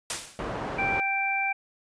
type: noise with exponential decay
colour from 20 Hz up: white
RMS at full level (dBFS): -27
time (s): 0.1-0.53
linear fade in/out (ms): 2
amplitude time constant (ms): 92
type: low-pass noise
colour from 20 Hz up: white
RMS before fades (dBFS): -33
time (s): 0.39-1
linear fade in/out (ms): 0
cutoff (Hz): 920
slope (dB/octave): 12
type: harmonic tone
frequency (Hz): 784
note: G5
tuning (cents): 0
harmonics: 1 / 2 / 3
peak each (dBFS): -29 / -35 / -26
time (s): 0.78-1.53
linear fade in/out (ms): 10
effects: resampled to 22050 Hz